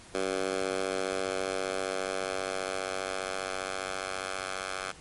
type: tone with high-pass filter sweep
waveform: 10% pulse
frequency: 94.9 Hz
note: F#2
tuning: 44 cents sharp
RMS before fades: -33 dBFS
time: 0.14-4.92 s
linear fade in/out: 10 ms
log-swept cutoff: 400 to 960 Hz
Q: 1.2
effects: pink hiss -51 dBFS RMS until 5 s + MP3 48 kbps